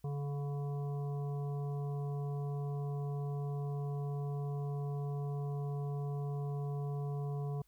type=harmonic tone with a mistuned harmonic; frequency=142.8 Hz; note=D3; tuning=48 cents flat; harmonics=1 / 3 / 5 / 7 / 8; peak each=-35 / -45 / -50 / -55 / -60 dBFS; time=0.04-7.62 s; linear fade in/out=5 ms; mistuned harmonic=8; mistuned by=-27 cents; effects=added 50 Hz sine -70 dBFS peak until 7.67 s + white hiss -75 dBFS RMS until 7.67 s